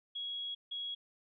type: tone bursts at uneven times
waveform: sine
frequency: 3322 Hz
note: G#7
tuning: in tune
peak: -37 dBFS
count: 2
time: 0.15-0.55 / 0.71-0.95 s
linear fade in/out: 10 ms
effects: none